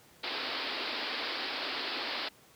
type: band-pass noise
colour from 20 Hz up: white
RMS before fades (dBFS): -36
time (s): 0.23-2.29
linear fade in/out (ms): 10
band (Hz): 230 to 4900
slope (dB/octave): 96
effects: pink hiss -59 dBFS RMS until 2.55 s + high-pass 100 Hz 12 dB/octave